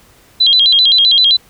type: tone with vibrato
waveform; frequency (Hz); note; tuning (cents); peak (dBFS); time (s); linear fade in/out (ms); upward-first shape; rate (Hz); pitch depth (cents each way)
sine; 3600; A7; +39; -6; 0.4-1.37; 10; square; 7.7; 180
effects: pink hiss -47 dBFS RMS until 1.49 s